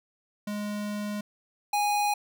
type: tone pair in turn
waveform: square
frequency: 207.7 / 826 Hz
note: G#3 / G#5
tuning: 0 / -10 cents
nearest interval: 2 octaves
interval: 2390 cents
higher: second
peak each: -31 / -24 dBFS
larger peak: second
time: 0.47-1.21 / 1.73-2.14 s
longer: first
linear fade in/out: 5 ms
effects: none